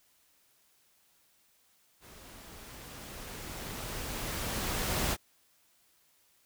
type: noise with level ramp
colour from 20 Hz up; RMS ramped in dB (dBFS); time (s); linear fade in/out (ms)
pink; -53 to -30; 2-5.17; 50
effects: white hiss -68 dBFS RMS until 6.45 s